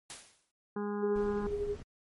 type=noise with exponential decay; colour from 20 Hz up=white; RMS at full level=-41 dBFS; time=0.1-0.51 s; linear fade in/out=1 ms; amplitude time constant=88 ms
type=harmonic tone; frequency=205.7 Hz; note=G#3; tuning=16 cents flat; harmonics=1 / 2 / 4 / 5 / 6 / 7 / 8; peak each=-35 / -36 / -45 / -46 / -49 / -51 / -54 dBFS; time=0.76-1.47 s; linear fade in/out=5 ms
type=tone with tremolo; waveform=sine; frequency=410.4 Hz; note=G#4; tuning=21 cents flat; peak=-29 dBFS; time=1.02-1.76 s; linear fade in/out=20 ms; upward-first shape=triangle; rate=12 Hz; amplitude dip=55%
type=noise; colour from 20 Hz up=brown; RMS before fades=-44 dBFS; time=1.15-1.83 s; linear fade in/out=10 ms
effects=MP3 48 kbps